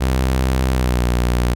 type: tone with pitch glide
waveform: sawtooth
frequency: 64.8 to 60.46 Hz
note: C2 to B1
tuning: -16 to -36 cents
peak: -11 dBFS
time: 0-1.55 s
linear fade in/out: 20 ms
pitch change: -120 cents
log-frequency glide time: 0.7-1.03 s
effects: none